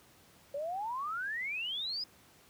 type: exponential sweep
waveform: sine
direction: up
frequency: 550 to 5110 Hz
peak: -34 dBFS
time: 0.54-2.04 s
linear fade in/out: 5 ms
effects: pink hiss -61 dBFS RMS until 2.49 s + high-pass 80 Hz 12 dB/octave